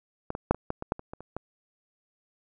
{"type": "clicks", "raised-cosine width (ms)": 1, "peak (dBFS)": [-17, -19, -6, -22, -15, -20, -11, -26, -24, -28, -19], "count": 11, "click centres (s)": [0.304, 0.351, 0.51, 0.546, 0.704, 0.824, 0.921, 0.994, 1.135, 1.206, 1.366], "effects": []}